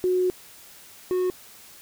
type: tone pair in turn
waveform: sine / triangle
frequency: 365.7 / 365.7 Hz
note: F#4 / F#4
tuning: -20 / -20 cents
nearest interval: unison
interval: 0 cents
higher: neither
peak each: -19 dBFS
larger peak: neither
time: 0.04-0.3 / 1.11-1.3 s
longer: first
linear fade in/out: 0 ms
effects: white hiss -48 dBFS RMS until 1.81 s